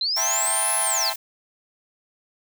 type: linear two-way sweep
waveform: sine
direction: up then down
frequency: 3973 to 10850 to 3973 Hz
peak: -21 dBFS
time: 0.01-1.1 s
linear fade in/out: 2 ms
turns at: 0.77 s
type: noise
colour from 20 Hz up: blue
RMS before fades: -33 dBFS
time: 0.16-1.16 s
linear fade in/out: 5 ms
type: chord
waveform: sawtooth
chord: A minor seventh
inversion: second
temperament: equal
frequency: 659.3 / 784 / 880 / 1046.5 Hz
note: E5 / G5 / A5 / C6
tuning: 0 / 0 / 0 / 0 cents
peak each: -28 dBFS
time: 0.16-1.14 s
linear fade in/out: 20 ms
effects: none